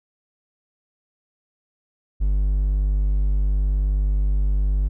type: tone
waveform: triangle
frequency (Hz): 49.55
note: G1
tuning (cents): +19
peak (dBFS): -15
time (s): 2.2-4.89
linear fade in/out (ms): 20
effects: none